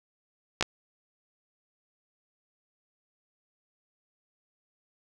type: clicks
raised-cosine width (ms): 0.2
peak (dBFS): -7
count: 2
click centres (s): 0.61 / 0.626
effects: none